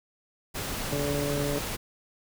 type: noise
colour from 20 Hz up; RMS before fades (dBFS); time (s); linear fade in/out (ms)
pink; -33; 0.54-1.77; 20
type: harmonic tone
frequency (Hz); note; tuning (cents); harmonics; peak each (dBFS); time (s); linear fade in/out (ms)
143.6; D3; -39; 1 / 2 / 3 / 4; -33 / -33 / -33 / -33; 0.92-1.59; 5
effects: none